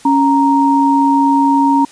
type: tone pair together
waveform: sine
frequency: 277.2 / 932.4 Hz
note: C#4 / A#5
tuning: 0 / 0 cents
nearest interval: octave + major sixth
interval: 2100 cents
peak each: -11 dBFS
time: 0.05-1.85 s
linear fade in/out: 5 ms
effects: white hiss -41 dBFS RMS until 1.91 s + resampled to 22050 Hz